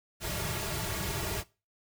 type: noise with comb filter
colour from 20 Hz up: pink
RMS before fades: -34 dBFS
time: 0.2-1.44 s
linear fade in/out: 50 ms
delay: 3.9 ms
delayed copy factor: -0.85
effects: noise-tail reverb RT60 0.3 s tail -20 dB re dry